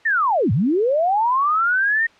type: linear two-way sweep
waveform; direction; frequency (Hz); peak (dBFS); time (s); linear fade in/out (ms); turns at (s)
sine; down then up; 1864.7 to 93.7 to 1864.7; -15; 0.05-2.07; 10; 0.52
effects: white hiss -51 dBFS RMS until 2.19 s + low-pass 3000 Hz 12 dB/octave